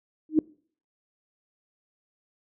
sine tone with exponential growth, 311.1 Hz, D#4, in tune, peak -12 dBFS, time 0.29-0.39 s, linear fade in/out 2 ms, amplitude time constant 21 ms, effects noise-tail reverb RT60 0.5 s tail -24 dB re dry

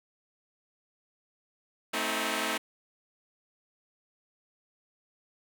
5% pulse chord, A diminished, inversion none, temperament equal with one note detuned, 220 / 261.6 / 317.8 Hz, A3 / C4 / Eb4, 0 / 0 / +37 cents, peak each -22 / -23 / -21 dBFS, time 1.93-2.58 s, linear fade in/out 10 ms, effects none

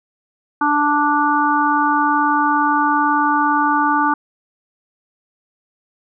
harmonic tone, 293.7 Hz, D4, in tune, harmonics 1 / 3 / 4 / 5, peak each -20 / -17 / -18 / -21 dBFS, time 0.61-4.14 s, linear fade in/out 5 ms, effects none

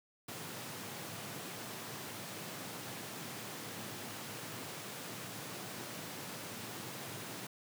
pink high-pass noise, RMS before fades -45 dBFS, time 0.28-7.47 s, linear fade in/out 5 ms, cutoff 100 Hz, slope 96 dB/octave, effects none

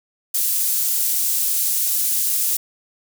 pink high-pass noise, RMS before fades -20 dBFS, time 0.34-2.57 s, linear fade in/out 5 ms, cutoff 10000 Hz, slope 12 dB/octave, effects none

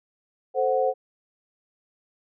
sine chord, F# diminished, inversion first, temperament equal, 440 / 523.3 / 740 Hz, A4 / C5 / F#5, 0 / 0 / 0 cents, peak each -27 / -22 / -25 dBFS, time 0.54-0.94 s, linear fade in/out 50 ms, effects none

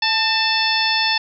harmonic tone with a mistuned harmonic, 880 Hz, A5, in tune, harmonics 1 / 2 / 3 / 4 / 5 / 6, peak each -23 / -23 / -23 / -23 / -23 / -23 dBFS, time 0.02-1.18 s, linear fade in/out 5 ms, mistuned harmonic 2, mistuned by +41 cents, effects none

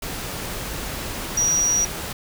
sine tone in noise, 5770 Hz, F#8, 44 cents flat, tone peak -17 dBFS, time 1.37-1.85 s, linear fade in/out 5 ms, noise pink, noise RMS -30 dBFS, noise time 0.02-2.13 s, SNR +10 dB, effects none

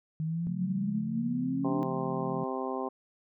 sine exponential sweep, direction up, 155.56 to 295.9 Hz, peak -29 dBFS, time 0.2-1.83 s, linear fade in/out 0 ms
sine chord, Db augmented, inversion none, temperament equal with one note detuned, 139.39 / 174.61 / 220 Hz, Db3 / F3 / A3, +10 / 0 / 0 cents, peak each -38 / -36 / -40 dBFS, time 0.47-2.44 s, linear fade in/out 0 ms
harmonic tone, 130.81 Hz, C3, in tune, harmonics 2 / 3 / 4 / 5 / 6 / 7 / 8, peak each -37 / -36 / -39 / -41 / -39 / -43 / -39 dBFS, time 1.64-2.89 s, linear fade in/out 10 ms
effects none

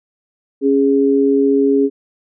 sine tone pair together, 276 / 412.4 Hz, C#4 / G#4, -7 / -12 cents, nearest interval perfect fifth, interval 695 cents, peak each -13 dBFS, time 0.61-1.9 s, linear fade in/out 50 ms, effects none

